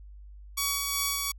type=tone with tremolo; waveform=5% pulse; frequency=1129 Hz; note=C#6; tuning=31 cents sharp; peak=-14 dBFS; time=0.57-1.32 s; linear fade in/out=10 ms; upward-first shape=sine; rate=2.7 Hz; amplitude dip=30%; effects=added 50 Hz sine -44 dBFS peak until 1.38 s